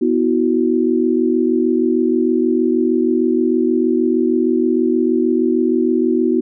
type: chord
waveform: sine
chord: B suspended fourth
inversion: none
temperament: equal with one note detuned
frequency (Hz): 246.9 / 323.6 / 370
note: B3 / E4 / F#4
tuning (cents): 0 / -32 / 0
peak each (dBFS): -17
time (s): 0.01-6.41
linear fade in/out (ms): 10
effects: none